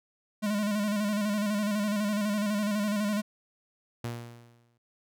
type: tone with vibrato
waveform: square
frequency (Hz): 207.7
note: G#3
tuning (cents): 0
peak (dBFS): -27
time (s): 0.42-3.22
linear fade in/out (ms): 20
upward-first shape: square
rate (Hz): 12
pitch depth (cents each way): 45
type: tone with exponential decay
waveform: sawtooth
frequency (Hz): 118.4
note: A#2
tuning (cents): +27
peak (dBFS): -27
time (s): 4.04-4.78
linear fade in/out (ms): 5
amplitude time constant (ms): 160
effects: none